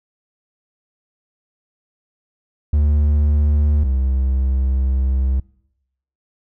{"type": "tone pair in turn", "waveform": "triangle", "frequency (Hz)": [73.7, 65.71], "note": ["D2", "C2"], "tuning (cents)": [7, 8], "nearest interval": "major second", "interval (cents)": 199, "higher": "first", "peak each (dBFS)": [-10, -13], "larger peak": "first", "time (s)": [[2.73, 3.84], [3.84, 5.4]], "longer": "second", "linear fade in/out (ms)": 5, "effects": ["noise-tail reverb RT60 0.8 s tail -23 dB re dry"]}